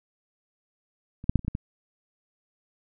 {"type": "clicks", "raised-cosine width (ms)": 5, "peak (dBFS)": [-27, -7, -6, -27, -25, -14, -17], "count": 7, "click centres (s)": [1.241, 1.295, 1.357, 1.393, 1.448, 1.481, 1.551], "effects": []}